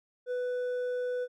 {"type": "tone with hard clipping", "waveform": "sine", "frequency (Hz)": 496.2, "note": "B4", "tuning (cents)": 8, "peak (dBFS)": -31, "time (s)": [0.26, 1.28], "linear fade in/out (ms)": 50, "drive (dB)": 4, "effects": []}